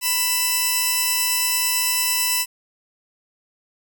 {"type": "tone pair together", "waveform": "5% pulse", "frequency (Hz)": [996, 2659], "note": ["B5", "E7"], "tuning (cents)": [14, 14], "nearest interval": "octave + perfect fourth", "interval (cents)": 1700, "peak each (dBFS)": -11, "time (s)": [0.01, 2.46], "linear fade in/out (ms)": 50, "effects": []}